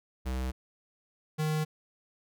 square tone pair in turn, 64.2 / 154.65 Hz, C2 / D#3, -32 / -10 cents, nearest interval octave + minor third, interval 1522 cents, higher second, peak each -31 / -28 dBFS, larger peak second, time 0.25-0.52 / 1.38-1.65 s, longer neither, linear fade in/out 20 ms, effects none

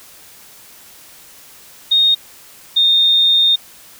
sine tone pair in turn, 3705 / 3662 Hz, A#7 / A#7, -11 / -32 cents, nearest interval unison, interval 21 cents, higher first, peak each -9 dBFS, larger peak neither, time 1.91-2.15 / 2.76-3.56 s, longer second, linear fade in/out 10 ms, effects white hiss -42 dBFS RMS until 3.99 s

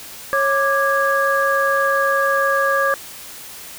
sine tone cluster, 549 / 1178 / 1651 Hz, C#5 / D6 / G#6, -17 / +5 / -11 cents, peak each -19 dBFS, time 0.33-2.94 s, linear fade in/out 0 ms, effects white hiss -36 dBFS RMS until 3.78 s

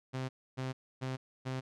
sawtooth tone bursts, 130.4 Hz, C3, 5 cents flat, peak -31 dBFS, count 4, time 0.13-1.61 s, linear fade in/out 20 ms, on 160 ms, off 280 ms, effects low-pass 6000 Hz 12 dB/octave

